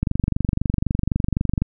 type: click train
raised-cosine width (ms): 5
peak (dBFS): -7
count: 39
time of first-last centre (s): 0.03-1.62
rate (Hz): 23.9
effects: none